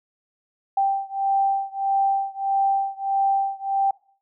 sine beating tone pair, 784 / 785.6 Hz, G5 / G5, 0 / +4 cents, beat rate 1.6 Hz, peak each -22 / -23 dBFS, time 0.77-3.91 s, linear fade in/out 5 ms, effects noise-tail reverb RT60 0.5 s tail -23 dB re dry

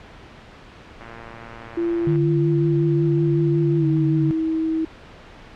click train, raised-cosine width 0.5 ms, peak -24 dBFS, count 133, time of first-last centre 1.01-2.158 s, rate 115 Hz
sine tone with pitch glide, 340 to 320.9 Hz, F4 to E4, -46 to -46 cents, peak -19 dBFS, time 1.77-4.85 s, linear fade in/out 5 ms, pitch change -100 cents, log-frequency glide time 3.77-3.86 s
sine tone with vibrato, 148.9 Hz, D3, 24 cents sharp, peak -18 dBFS, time 2.07-4.31 s, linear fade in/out 0 ms, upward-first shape triangle, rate 5.4 Hz, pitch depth 55 cents each way
effects pink hiss -43 dBFS RMS until 5.55 s + low-pass 3000 Hz 12 dB/octave

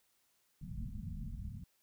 pink low-pass noise, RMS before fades -43 dBFS, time 0.61-1.64 s, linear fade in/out 5 ms, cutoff 230 Hz, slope 96 dB/octave, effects white hiss -75 dBFS RMS until 1.82 s

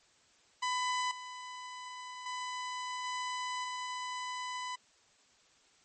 sawtooth tone with level steps, 1000 Hz, B5, 21 cents sharp, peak -27 / -39 / -33 / -31 / -33 dBFS, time 0.62-4.76 s, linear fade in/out 10 ms, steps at 1.11 / 2.26 / 3.04 / 3.64 s, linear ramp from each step 2 ms, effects white hiss -66 dBFS RMS until 5.84 s + MP3 32 kbps

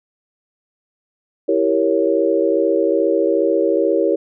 sine chord, E diminished seventh, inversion none, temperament equal, 329.6 / 392 / 466.2 / 554.4 Hz, E4 / G4 / Bb4 / Db5, 0 / 0 / 0 / 0 cents, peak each -19 dBFS, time 1.48-4.16 s, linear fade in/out 10 ms, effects none

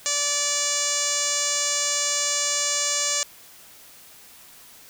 5% pulse tone with low-pass filter, 580 Hz, D5, 22 cents flat, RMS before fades -24 dBFS, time 0.06-3.23 s, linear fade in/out 0 ms, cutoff 7100 Hz, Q 4.6, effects white hiss -48 dBFS RMS until 4.89 s

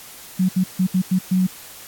sine tone bursts at uneven times, 185.3 Hz, F#3, 3 cents sharp, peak -14 dBFS, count 6, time 0.39-0.49 / 0.56-0.64 / 0.79-0.87 / 0.94-1.02 / 1.11-1.19 / 1.31-1.47 s, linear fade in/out 10 ms, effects white hiss -40 dBFS RMS until 1.87 s + AAC 64 kbps

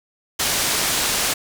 white low-pass noise, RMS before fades -21 dBFS, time 0.39-1.34 s, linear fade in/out 10 ms, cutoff 9000 Hz, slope 12 dB/octave, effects none

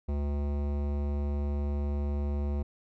sine tone with hard clipping, 72 Hz, D2, 34 cents flat, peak -30 dBFS, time 0.08-2.63 s, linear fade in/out 10 ms, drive 17 dB, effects none

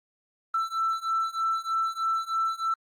triangle beating tone pair, 1329 / 1332.2 Hz, E6 / E6, +14 / +18 cents, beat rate 3.2 Hz, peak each -26 / -25 dBFS, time 0.54-2.74 s, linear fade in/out 5 ms, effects tanh soft clip ceiling -19 dBFS + Opus 32 kbps

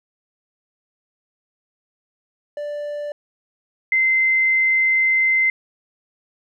triangle / sine tone pair in turn, 587.3 / 2072 Hz, D5 / C7, 0 / -17 cents, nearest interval octave + minor seventh, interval 2183 cents, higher second, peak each -23 / -14 dBFS, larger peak second, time 2.57-3.12 / 3.92-5.5 s, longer second, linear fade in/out 2 ms, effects none

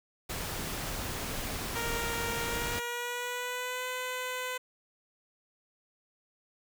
pink noise, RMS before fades -36 dBFS, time 0.29-2.8 s, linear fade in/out 10 ms
10% pulse tone with pitch glide, 466.2 to 505.5 Hz, A#4 to B4, 0 to +40 cents, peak -25 dBFS, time 1.75-4.58 s, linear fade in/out 10 ms, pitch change +140 cents, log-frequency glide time 2.41-3.86 s
effects none

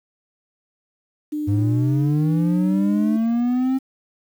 sine tone, 300 Hz, D4, 37 cents sharp, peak -22 dBFS, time 1.32-3.17 s, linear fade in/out 10 ms
triangle linear sweep, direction up, 100 to 267.1 Hz, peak -15 dBFS, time 1.47-3.79 s, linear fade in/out 20 ms
effects 8-bit

